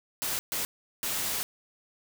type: noise bursts at uneven times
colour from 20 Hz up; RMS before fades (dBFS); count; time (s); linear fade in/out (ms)
white; -31; 3; 0.22-0.39 / 0.52-0.65 / 1.03-1.43; 0
effects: none